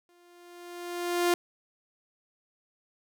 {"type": "tone with exponential growth", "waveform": "sawtooth", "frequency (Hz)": 350, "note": "F4", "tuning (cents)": 4, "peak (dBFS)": -17, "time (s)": [0.09, 1.34], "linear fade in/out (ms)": 1, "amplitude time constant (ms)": 270, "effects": []}